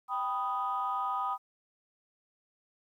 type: chord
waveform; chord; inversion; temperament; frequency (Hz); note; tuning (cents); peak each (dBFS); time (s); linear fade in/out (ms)
sine; G augmented; none; equal; 784 / 987.8 / 1244.5; G5 / B5 / D#6; 0 / 0 / 0; -35 / -34 / -32; 0.08-1.38; 50
effects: tanh soft clip ceiling -22 dBFS + 11-bit